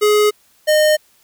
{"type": "tone pair in turn", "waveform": "square", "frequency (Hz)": [420, 612], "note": ["G#4", "D#5"], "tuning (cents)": [19, -29], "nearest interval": "perfect fifth", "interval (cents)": 652, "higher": "second", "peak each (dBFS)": -11, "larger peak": "neither", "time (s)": [[0.01, 0.31], [0.67, 0.97]], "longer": "neither", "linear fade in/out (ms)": 20, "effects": ["white hiss -55 dBFS RMS until 1.23 s"]}